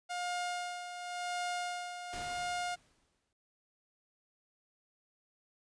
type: tone with tremolo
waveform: sawtooth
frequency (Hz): 711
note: F5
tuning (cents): +31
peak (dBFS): -30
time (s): 0.09-2.76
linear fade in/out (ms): 20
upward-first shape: sine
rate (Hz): 0.91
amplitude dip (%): 60
type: noise with exponential decay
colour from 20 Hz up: pink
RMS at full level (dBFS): -44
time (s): 2.13-3.33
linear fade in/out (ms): 1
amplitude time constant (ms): 260
effects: resampled to 22050 Hz